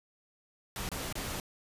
pink noise with dropouts, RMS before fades -37 dBFS, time 0.76-1.4 s, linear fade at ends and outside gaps 1 ms, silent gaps 0.89-0.916 / 1.126-1.154 s, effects resampled to 32000 Hz

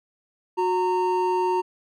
triangle tone pair together, 365.1 / 920 Hz, F#4 / A#5, -23 / -23 cents, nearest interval octave + major third, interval 1600 cents, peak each -21 dBFS, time 0.57-1.62 s, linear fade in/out 20 ms, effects none

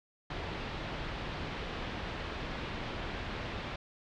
pink low-pass noise, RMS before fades -39 dBFS, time 0.3-3.76 s, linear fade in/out 5 ms, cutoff 3800 Hz, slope 24 dB/octave, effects none

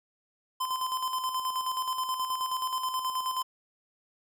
square tone with tremolo, 1029 Hz, C6, 29 cents flat, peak -28 dBFS, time 0.6-3.43 s, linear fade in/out 10 ms, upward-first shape square, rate 9.4 Hz, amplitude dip 50%, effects none

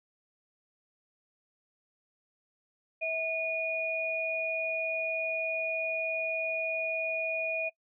sine tone pair together, 649.7 / 2453 Hz, E5 / D#7, -25 / -25 cents, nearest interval octave + major seventh, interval 2300 cents, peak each -33 / -30 dBFS, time 3.01-7.7 s, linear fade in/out 20 ms, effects noise-tail reverb RT60 0.1 s tail -22 dB re dry

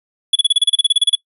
square tone bursts, 3400 Hz, G#7, 40 cents sharp, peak -9 dBFS, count 15, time 0.33-1.153 s, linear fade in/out 5 ms, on 25 ms, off 32 ms, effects noise-tail reverb RT60 0.1 s tail -23 dB re dry + resampled to 32000 Hz

